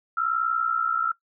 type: tone pair together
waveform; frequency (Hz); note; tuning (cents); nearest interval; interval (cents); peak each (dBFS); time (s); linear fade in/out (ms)
sine; 1314 / 1374.7; E6 / F6; -6 / -28; minor second; 78; -24; 0.17-1.12; 5
effects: noise-tail reverb RT60 0.1 s tail -17 dB re dry